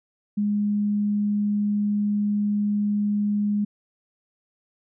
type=tone; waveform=sine; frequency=206.6 Hz; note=G#3; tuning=9 cents flat; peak=-20 dBFS; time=0.37-3.65 s; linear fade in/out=10 ms; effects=none